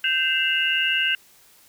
sine tone cluster, 1559 / 2064 / 2699 / 2859 Hz, G6 / C7 / E7 / F7, -10 / -24 / +40 / +40 cents, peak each -24 / -32 / -24 / -23 dBFS, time 0.04-1.15 s, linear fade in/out 2 ms, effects white hiss -54 dBFS RMS until 1.68 s

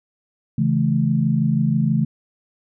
sine chord, A major, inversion first, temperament equal with one note detuned, 138.59 / 164.81 / 217.1 Hz, C#3 / E3 / A3, 0 / 0 / -23 cents, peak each -20 dBFS, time 0.58-2.05 s, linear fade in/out 5 ms, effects none

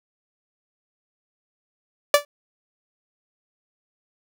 sawtooth tone with exponential decay, 581 Hz, D5, 19 cents flat, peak -4 dBFS, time 2.14-2.25 s, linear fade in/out 2 ms, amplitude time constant 22 ms, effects none

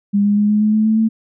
sine tone with pitch steps, 202.3 / 205 / 207.7 / 210.5 / 213.3 / 216.2 / 219.1 / 222 Hz, G#3 / G#3 / G#3 / G#3 / G#3 / A3 / A3 / A3, -45 / -22 / 0 / +24 / +46 / -30 / -7 / +16 cents, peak -11 dBFS, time 0.13-1.09 s, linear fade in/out 20 ms, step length 120 ms, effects none

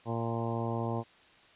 harmonic tone with a mistuned harmonic, 115.6 Hz, A#2, 14 cents flat, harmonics 1 / 2 / 3 / 4 / 5 / 6 / 7 / 8 / 9, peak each -34 / -37 / -39 / -40 / -41 / -42 / -42 / -43 / -44 dBFS, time 0.05-1.04 s, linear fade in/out 50 ms, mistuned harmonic 8, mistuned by -18 cents, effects white hiss -59 dBFS RMS until 1.55 s + resampled to 8000 Hz

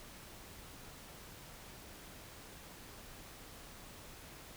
silence, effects pink hiss -53 dBFS RMS until 4.56 s

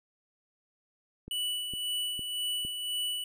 click train, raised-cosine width 3 ms, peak -30 dBFS, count 4, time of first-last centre 1.28-2.65 s, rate 2.19 Hz
square tone with tremolo, 2960 Hz, F#7, in tune, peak -30 dBFS, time 1.31-3.24 s, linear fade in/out 2 ms, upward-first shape sine, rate 1.9 Hz, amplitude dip 45%
effects none

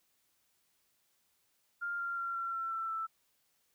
sine tone with pitch steps, 1400 / 1387.1 / 1374.4 / 1361.7 / 1349.2 / 1336.8 / 1324.5 Hz, F6 / F6 / F6 / F6 / E6 / E6 / E6, +4 / -12 / -28 / -44 / +40 / +24 / +8 cents, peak -34 dBFS, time 1.81-3.07 s, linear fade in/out 20 ms, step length 180 ms, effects white hiss -75 dBFS RMS until 3.74 s

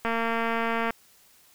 click train, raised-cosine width 0.5 ms, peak -13 dBFS, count 197, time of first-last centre 0.05-0.906 s, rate 229 Hz, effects white hiss -58 dBFS RMS until 1.54 s

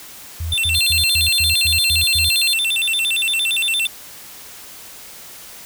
sine tone bursts, 82.41 Hz, E2, in tune, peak -21 dBFS, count 8, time 0.4-2.29 s, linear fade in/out 5 ms, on 140 ms, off 110 ms
square tone with vibrato, 3094 Hz, G7, 23 cents flat, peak -17 dBFS, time 0.52-3.87 s, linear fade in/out 2 ms, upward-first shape square, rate 8.7 Hz, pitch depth 240 cents each way
sawtooth tone, 4186 Hz, C8, in tune, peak -15 dBFS, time 0.74-2.54 s, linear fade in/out 5 ms
effects white hiss -38 dBFS RMS until 5.65 s

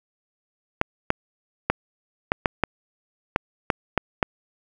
clicks, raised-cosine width 0.5 ms, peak -3 dBFS, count 10, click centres 0.814 / 1.104 / 1.7 / 2.319 / 2.458 / 2.637 / 3.361 / 3.702 / 3.977 / 4.228 s, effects 7-bit

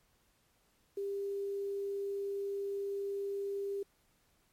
sine tone with quantisation, 398.4 Hz, G4, 28 cents sharp, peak -34 dBFS, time 0.97-3.83 s, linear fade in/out 5 ms, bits 10, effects pink hiss -72 dBFS RMS until 4.52 s + MP3 64 kbps

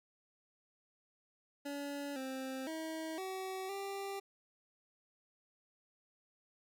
25% pulse tone with pitch steps, 284.6 / 263.4 / 319.7 / 378.4 / 394.7 Hz, C#4 / C4 / D#4 / F#4 / G4, +46 / +12 / +47 / +39 / +12 cents, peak -36 dBFS, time 1.65-4.2 s, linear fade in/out 10 ms, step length 510 ms, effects none

